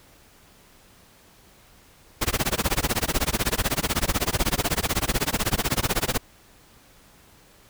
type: noise with tremolo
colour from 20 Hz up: pink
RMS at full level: -21 dBFS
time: 2.21-6.18 s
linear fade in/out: 10 ms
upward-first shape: sine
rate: 16 Hz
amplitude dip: 100%
effects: pink hiss -54 dBFS RMS until 7.69 s